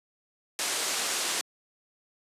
white low-pass noise, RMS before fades -30 dBFS, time 0.59-1.41 s, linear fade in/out 0 ms, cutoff 9300 Hz, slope 24 dB/octave, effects high-pass 300 Hz 12 dB/octave + resampled to 32000 Hz

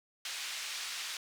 pink band-pass noise, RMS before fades -40 dBFS, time 0.25-1.17 s, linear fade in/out 2 ms, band 2200 to 6700 Hz, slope 12 dB/octave, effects none

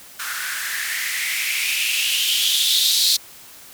violet noise with band-pass filter sweep, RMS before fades -21 dBFS, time 0.19-3.17 s, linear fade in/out 10 ms, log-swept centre 1400 to 4200 Hz, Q 5.7, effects white hiss -43 dBFS RMS until 3.73 s

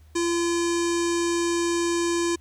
square tone with low-pass filter, 341.7 Hz, F4, 38 cents flat, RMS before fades -24 dBFS, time 0.15-2.36 s, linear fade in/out 10 ms, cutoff 7400 Hz, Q 3.4, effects added 77 Hz sine -48 dBFS peak until 2.4 s + pink hiss -63 dBFS RMS until 2.4 s

